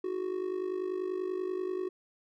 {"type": "tone with amplitude modulation", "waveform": "triangle", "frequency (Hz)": 370, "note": "F#4", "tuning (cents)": 0, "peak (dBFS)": -26, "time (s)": [0.04, 1.89], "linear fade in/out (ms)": 5, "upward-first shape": "sine", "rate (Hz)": 50.3, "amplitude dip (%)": 75, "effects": []}